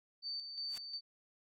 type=tone with tremolo; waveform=sine; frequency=4571 Hz; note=D8; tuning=48 cents flat; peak=-38 dBFS; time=0.22-1.01 s; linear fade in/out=50 ms; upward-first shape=square; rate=2.8 Hz; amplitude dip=50%
type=noise with exponential growth; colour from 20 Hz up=white; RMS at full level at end=-45 dBFS; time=0.64-0.78 s; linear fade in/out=2 ms; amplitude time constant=30 ms
effects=low-pass 11000 Hz 12 dB/octave